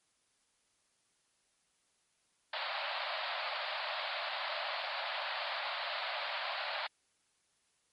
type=band-pass noise; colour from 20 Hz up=pink; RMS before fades=-38 dBFS; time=2.53-6.87 s; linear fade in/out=5 ms; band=570 to 4600 Hz; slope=96 dB/octave; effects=white hiss -75 dBFS RMS until 7.92 s + MP3 48 kbps